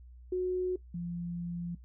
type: tone pair in turn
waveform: sine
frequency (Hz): 366.1 / 172.78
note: F#4 / F3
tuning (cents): -18 / -18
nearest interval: octave + minor second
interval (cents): 1300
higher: first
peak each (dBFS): -28 / -34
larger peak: first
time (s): 0.32-0.76 / 0.94-1.75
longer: second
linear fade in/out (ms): 5
effects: noise-tail reverb RT60 0.1 s tail -18 dB re dry + added 61 Hz sine -49 dBFS peak until 1.84 s